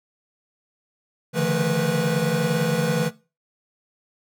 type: tone cluster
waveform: square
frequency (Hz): 141.3 / 152.1 / 169.9 / 219 / 488.5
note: C#3 / D#3 / F3 / A3 / B4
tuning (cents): +34 / -39 / -47 / -8 / -19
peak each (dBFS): -30 / -27 / -26 / -29 / -26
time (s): 1.33-3.11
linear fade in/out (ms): 50
effects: noise-tail reverb RT60 0.3 s tail -18 dB re dry